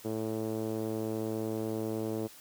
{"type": "tone with low-pass filter", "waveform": "5% pulse", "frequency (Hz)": 110, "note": "A2", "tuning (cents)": 0, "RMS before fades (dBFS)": -34, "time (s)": [0.04, 2.28], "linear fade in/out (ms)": 20, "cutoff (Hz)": 410, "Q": 1.7, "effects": ["white hiss -53 dBFS RMS until 2.4 s", "high-pass 60 Hz 12 dB/octave"]}